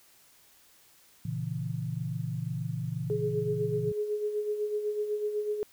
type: chord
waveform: sine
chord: A# diminished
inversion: none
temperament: equal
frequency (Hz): 116.54 / 138.59 / 164.81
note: A#2 / C#3 / E3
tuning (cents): 0 / 0 / 0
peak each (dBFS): -35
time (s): 1.25-3.92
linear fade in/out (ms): 5
type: tone with tremolo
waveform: sine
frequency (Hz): 420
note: G#4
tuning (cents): +19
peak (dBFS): -26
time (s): 3.1-5.63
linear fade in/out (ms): 0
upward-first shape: sine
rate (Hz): 8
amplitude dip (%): 55
effects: white hiss -60 dBFS RMS until 5.72 s